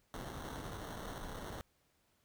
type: noise with sample-and-hold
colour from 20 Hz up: pink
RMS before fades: -45 dBFS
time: 0.14-1.61 s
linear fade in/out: 0 ms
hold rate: 2450 Hz
effects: pink hiss -75 dBFS RMS until 2.24 s